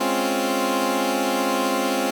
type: chord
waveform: 15% pulse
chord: Db major seventh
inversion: second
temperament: equal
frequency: 207.7 / 261.6 / 277.2 / 349.2 Hz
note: Ab3 / C4 / Db4 / F4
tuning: 0 / 0 / 0 / 0 cents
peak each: -22 / -17 / -21 / -20 dBFS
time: 0-2.11 s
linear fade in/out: 10 ms
effects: none